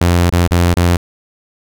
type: tone with dropouts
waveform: sawtooth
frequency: 87.1 Hz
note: F2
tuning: 4 cents flat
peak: -5 dBFS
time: 0.01-0.97 s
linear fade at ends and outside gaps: 5 ms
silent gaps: 0.301-0.324 / 0.476-0.509 / 0.741-0.768 s
effects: none